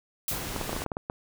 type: noise with exponential decay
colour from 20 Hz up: blue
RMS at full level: -27 dBFS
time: 0.28-0.57 s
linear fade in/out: 2 ms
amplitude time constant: 63 ms
type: noise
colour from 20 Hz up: pink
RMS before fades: -35 dBFS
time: 0.31-0.84 s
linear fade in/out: 0 ms
type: clicks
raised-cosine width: 1 ms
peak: -17 dBFS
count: 10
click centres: 0.563 / 0.613 / 0.694 / 0.73 / 0.765 / 0.82 / 0.863 / 0.918 / 0.969 / 1.099 s
effects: none